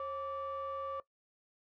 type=ring-modulated tone; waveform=triangle; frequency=309.7 Hz; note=D#4; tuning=8 cents flat; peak=-30 dBFS; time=0-1 s; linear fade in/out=2 ms; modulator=851 Hz; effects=noise-tail reverb RT60 0.1 s tail -19 dB re dry + tanh soft clip ceiling -31 dBFS